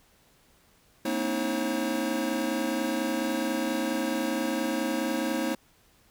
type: tone cluster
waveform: square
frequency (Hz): 226.1 / 256.1 / 295.7 / 320.1 / 540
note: A3 / C4 / D4 / D#4 / C#5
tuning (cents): +47 / -37 / +12 / +49 / -45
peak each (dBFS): -34 / -34 / -37 / -32 / -34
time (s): 1.05-5.55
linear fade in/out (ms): 5
effects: pink hiss -62 dBFS RMS until 6.1 s